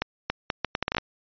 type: accelerating click train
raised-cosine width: 0.3 ms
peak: -8 dBFS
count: 11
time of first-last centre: 0.02-0.983 s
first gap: 280 ms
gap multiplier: 0.72
effects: resampled to 11025 Hz